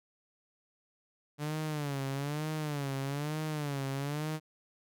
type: tone with vibrato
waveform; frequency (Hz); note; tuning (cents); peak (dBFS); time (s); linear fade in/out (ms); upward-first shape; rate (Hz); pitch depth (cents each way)
sawtooth; 145.5; D3; -16; -29; 1.38-4.4; 50; sine; 1.1; 120
effects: none